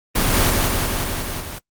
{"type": "noise with echo", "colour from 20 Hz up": "pink", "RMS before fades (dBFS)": -18, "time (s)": [0.15, 0.51], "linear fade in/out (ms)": 10, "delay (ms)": 180, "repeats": 6, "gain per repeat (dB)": -2, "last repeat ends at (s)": 1.59, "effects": ["noise-tail reverb RT60 0.1 s tail -25 dB re dry", "Opus 24 kbps"]}